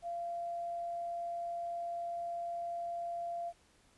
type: tone with quantisation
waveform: sine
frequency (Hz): 688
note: F5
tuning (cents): -26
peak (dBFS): -36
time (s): 0.02-3.53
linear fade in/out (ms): 50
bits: 11
effects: pink hiss -67 dBFS RMS until 3.97 s + resampled to 24000 Hz